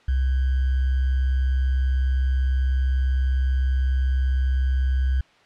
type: tone with sample-and-hold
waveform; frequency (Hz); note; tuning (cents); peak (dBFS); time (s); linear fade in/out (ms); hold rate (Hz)
sine; 65.41; C2; 0; -18; 0.08-5.21; 5; 1575
effects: white hiss -55 dBFS RMS until 5.45 s + low-pass 3000 Hz 12 dB/octave